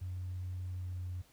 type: tone with pitch glide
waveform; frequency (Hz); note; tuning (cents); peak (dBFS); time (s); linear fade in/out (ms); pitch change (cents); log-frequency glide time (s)
sine; 91.1 to 89.85; F#2 to F2; -26 to +50; -36; 0.01-1.22; 10; -24; 0.81-1
effects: tanh soft clip ceiling -33 dBFS + pink hiss -65 dBFS RMS until 1.32 s